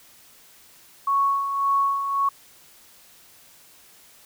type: tone with tremolo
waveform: sine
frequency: 1108.7 Hz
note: C#6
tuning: in tune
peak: -17 dBFS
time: 1.07-2.29 s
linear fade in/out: 5 ms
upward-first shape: sine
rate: 1.8 Hz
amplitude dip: 55%
effects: white hiss -52 dBFS RMS until 4.25 s